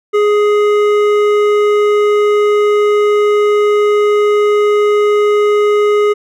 sine tone with hard clipping, 416.5 Hz, G#4, 5 cents sharp, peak -10 dBFS, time 0.13-6.14 s, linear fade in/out 20 ms, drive 11 dB, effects none

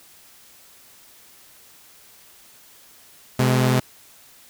sawtooth tone pair together, 127.85 / 210.5 Hz, C3 / G#3, -40 / +24 cents, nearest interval major sixth, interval 864 cents, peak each -13 / -19 dBFS, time 3.39-3.8 s, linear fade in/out 5 ms, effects white hiss -50 dBFS RMS until 4.49 s

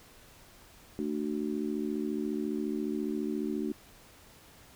harmonic tone, 74.5 Hz, D2, 25 cents sharp, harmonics 3 / 4 / 5, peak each -34 / -34 / -36 dBFS, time 0.99-3.72 s, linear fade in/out 0 ms, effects pink hiss -56 dBFS RMS until 4.75 s

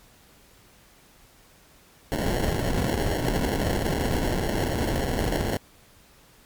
pink noise with sample-and-hold, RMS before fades -25 dBFS, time 2.12-5.57 s, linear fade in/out 0 ms, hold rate 1225 Hz, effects pink hiss -55 dBFS RMS until 6.45 s + MP3 96 kbps

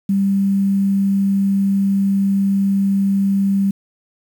sine tone with quantisation, 196.7 Hz, G3, 6 cents sharp, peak -13 dBFS, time 0.09-3.71 s, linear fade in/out 5 ms, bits 7, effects none

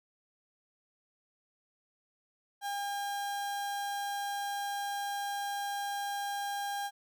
35% pulse tone, 806 Hz, G5, 48 cents sharp, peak -32 dBFS, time 2.61-6.91 s, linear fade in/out 50 ms, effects none

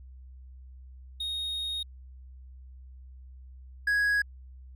triangle tone pair in turn, 3729 / 1661.1 Hz, A#7 / G#6, 0 / 0 cents, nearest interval octave + major second, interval 1400 cents, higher first, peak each -29 / -21 dBFS, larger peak second, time 1.2-1.83 / 3.87-4.22 s, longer first, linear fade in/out 5 ms, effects added 64 Hz sine -45 dBFS peak until 4.75 s

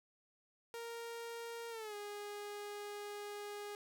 sawtooth tone with pitch glide, 465.3 to 412.1 Hz, A#4 to G#4, -3 to -13 cents, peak -40 dBFS, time 0.74-3.75 s, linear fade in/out 0 ms, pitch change -210 cents, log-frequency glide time 1.7-1.95 s, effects none

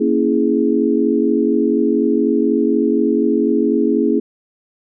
sine chord, A# half-diminished seventh, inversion none, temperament equal with one note detuned, 233.1 / 277.2 / 329.6 / 417.2 Hz, A#3 / C#4 / E4 / G#4, 0 / 0 / 0 / +8 cents, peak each -18 dBFS, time 0-4.2 s, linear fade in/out 10 ms, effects none

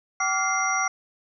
sine tone cluster, 764 / 1156 / 1398 / 2087 / 5760 Hz, G5 / D6 / F6 / C7 / F#8, -45 / -28 / +1 / -5 / -47 cents, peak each -28 dBFS, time 0.2-0.88 s, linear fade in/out 5 ms, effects none

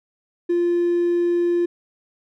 triangle tone with hard clipping, 347.1 Hz, F4, 11 cents flat, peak -17 dBFS, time 0.49-1.66 s, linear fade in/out 10 ms, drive 4 dB, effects none

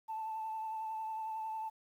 sine tone with vibrato, 880 Hz, A5, in tune, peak -36 dBFS, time 0.08-1.7 s, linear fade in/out 20 ms, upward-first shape triangle, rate 11 Hz, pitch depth 25 cents each way, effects tanh soft clip ceiling -32 dBFS + 11-bit

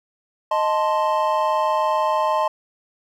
triangle chord, A diminished, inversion second, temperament equal, 622.3 / 880 / 1046.5 Hz, Eb5 / A5 / C6, 0 / 0 / 0 cents, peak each -20 dBFS, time 0.51-2.48 s, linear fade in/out 5 ms, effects none

